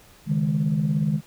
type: chord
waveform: sine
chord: C# suspended second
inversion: none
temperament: equal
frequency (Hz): 138.59 / 155.56 / 207.7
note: C#3 / D#3 / G#3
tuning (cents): 0 / 0 / 0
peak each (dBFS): -27 / -21 / -24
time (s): 0.26-1.21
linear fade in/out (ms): 50
effects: tanh soft clip ceiling -13 dBFS + pink hiss -52 dBFS RMS until 1.26 s